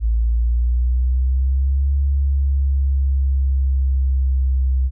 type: exponential two-way sweep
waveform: sine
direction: up then down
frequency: 55.4 to 69.6 to 64.8 Hz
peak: -14 dBFS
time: 0-4.91 s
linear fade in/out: 50 ms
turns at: 1.94 s
effects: none